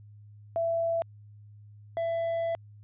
sine / triangle tone pair in turn, 667 / 667 Hz, E5 / E5, +20 / +20 cents, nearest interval unison, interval 0 cents, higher neither, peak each -25 / -25 dBFS, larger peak neither, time 0.56-1.02 / 1.97-2.55 s, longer second, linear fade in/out 0 ms, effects added 104 Hz sine -48 dBFS peak until 2.83 s + resampled to 8000 Hz

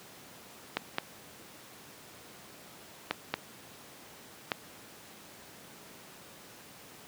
clicks, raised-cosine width 0.3 ms, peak -12 dBFS, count 5, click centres 0.77 / 0.984 / 3.11 / 3.34 / 4.518 s, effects pink hiss -51 dBFS RMS until 7.07 s + high-pass 150 Hz 12 dB/octave

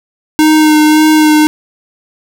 square tone with vibrato, 307.8 Hz, D#4, 19 cents flat, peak -5 dBFS, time 0.39-1.47 s, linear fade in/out 0 ms, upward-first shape sine, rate 1.8 Hz, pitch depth 17 cents each way, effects none

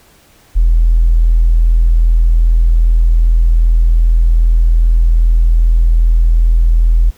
triangle tone with tanh clipping, 41.26 Hz, E1, 2 cents sharp, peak -5 dBFS, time 0.55-7.11 s, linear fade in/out 20 ms, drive 2 dB, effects pink hiss -47 dBFS RMS until 7.17 s

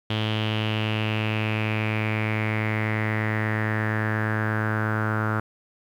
sawtooth tone with low-pass filter sweep, 108.5 Hz, A2, 24 cents flat, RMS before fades -25 dBFS, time 0.1-5.4 s, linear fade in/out 5 ms, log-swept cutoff 3200 to 1400 Hz, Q 5.6, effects 9-bit

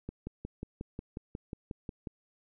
click train, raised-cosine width 3 ms, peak -25 dBFS, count 12, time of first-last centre 0.09-2.072 s, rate 5.55 Hz, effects none

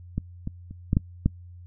clicks, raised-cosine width 5 ms, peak -13 / -17 / -27 / -9 / -7 / -7 dBFS, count 6, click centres 0.18 / 0.474 / 0.71 / 0.931 / 0.969 / 1.26 s, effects noise-tail reverb RT60 0.1 s tail -24 dB re dry + added 88 Hz sine -42 dBFS peak until 1.66 s

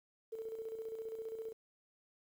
sine tone with tremolo, 446.6 Hz, A4, 26 cents sharp, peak -39 dBFS, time 0.32-1.53 s, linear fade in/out 10 ms, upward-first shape square, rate 15 Hz, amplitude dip 50%, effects 11-bit

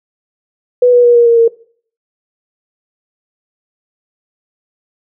sine tone with pitch steps, 493.3 / 486.5 / 479.8 / 473.2 / 466.7 / 460.3 Hz, B4 / B4 / A#4 / A#4 / A#4 / A#4, -2 / -26 / +50 / +26 / +2 / -22 cents, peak -4 dBFS, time 0.82-1.48 s, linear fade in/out 5 ms, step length 110 ms, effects noise-tail reverb RT60 0.5 s tail -20 dB re dry

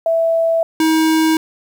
sine / square tone pair in turn, 659.3 / 318.4 Hz, E5 / D#4, 0 / +40 cents, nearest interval octave + minor second, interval 1260 cents, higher first, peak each -12 dBFS, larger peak neither, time 0.06-0.63 / 0.8-1.37 s, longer neither, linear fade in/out 2 ms, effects 8-bit

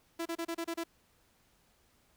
sawtooth tone bursts, 334 Hz, E4, 23 cents sharp, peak -30 dBFS, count 7, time 0.19-0.839 s, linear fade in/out 10 ms, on 67 ms, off 30 ms, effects pink hiss -69 dBFS RMS until 2.16 s

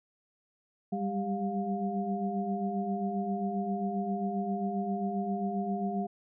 sine tone cluster, 192.5 / 200 / 397.6 / 707 Hz, G3 / G3 / G4 / F5, -31 / +35 / +25 / +21 cents, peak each -38 / -32 / -38 / -35 dBFS, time 0.92-6.07 s, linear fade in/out 10 ms, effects none

